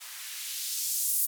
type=noise with band-pass filter sweep; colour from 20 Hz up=violet; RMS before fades=-32 dBFS; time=0-1.27 s; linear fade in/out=20 ms; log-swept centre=1100 to 12000 Hz; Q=0.94; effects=none